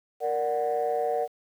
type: chord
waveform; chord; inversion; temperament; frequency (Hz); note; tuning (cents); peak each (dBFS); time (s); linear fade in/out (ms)
sine; Bb augmented; none; equal; 466.2 / 587.3 / 740; Bb4 / D5 / F#5; 0 / 0 / 0; -27 / -29 / -27; 0.2-1.28; 50
effects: tanh soft clip ceiling -18 dBFS + 9-bit